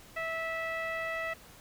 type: tone with low-pass filter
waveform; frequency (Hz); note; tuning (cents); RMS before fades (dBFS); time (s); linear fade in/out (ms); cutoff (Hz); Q
sawtooth; 654; E5; -14; -35; 0.16-1.34; 10; 2200; 5.4
effects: pink hiss -54 dBFS RMS until 1.6 s